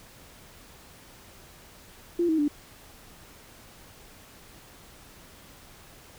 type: tone with pitch steps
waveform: sine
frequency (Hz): 344.9 / 318.1 / 293.4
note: F4 / D#4 / D4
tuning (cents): -22 / +38 / -2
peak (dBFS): -21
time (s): 2.19-2.481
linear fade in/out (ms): 5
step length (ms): 97
effects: pink hiss -51 dBFS RMS until 6.18 s